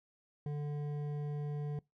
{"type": "tone with hard clipping", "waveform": "triangle", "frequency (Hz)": 146.83, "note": "D3", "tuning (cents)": 0, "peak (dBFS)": -37, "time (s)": [0.46, 1.79], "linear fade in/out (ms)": 2, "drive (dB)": 13, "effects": ["noise-tail reverb RT60 0.2 s tail -24 dB re dry"]}